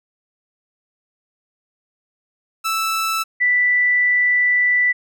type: tone pair in turn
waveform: sawtooth / sine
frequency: 1318.5 / 1975.5 Hz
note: E6 / B6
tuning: 0 / 0 cents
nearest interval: perfect fifth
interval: 700 cents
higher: second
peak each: -15 / -13 dBFS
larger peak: second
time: 2.64-3.24 / 3.4-4.93 s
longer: second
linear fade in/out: 20 ms
effects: none